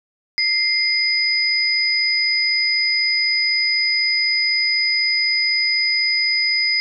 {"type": "tone pair together", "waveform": "sine", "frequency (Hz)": [2093, 4978], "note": ["C7", "D#8"], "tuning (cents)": [0, 0], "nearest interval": "octave + minor third", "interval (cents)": 1500, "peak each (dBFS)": [-19, -18], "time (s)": [0.38, 6.8], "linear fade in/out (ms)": 0, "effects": []}